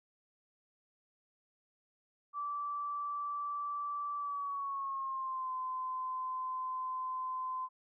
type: tone with pitch glide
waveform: sine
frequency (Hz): 1162 to 1029.3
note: D6 to C6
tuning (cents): -19 to -29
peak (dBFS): -35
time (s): 2.33-7.69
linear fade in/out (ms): 50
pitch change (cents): -210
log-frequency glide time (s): 4.17-5.52
effects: none